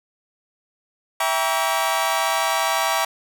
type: chord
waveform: sawtooth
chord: E diminished seventh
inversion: none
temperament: just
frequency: 659.3 / 791.1 / 949.3 / 1139.2 Hz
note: E5 / G5 / Bb5 / Db6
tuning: 0 / +16 / +31 / +47 cents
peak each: -21 dBFS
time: 1.2-3.05 s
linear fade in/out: 5 ms
effects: none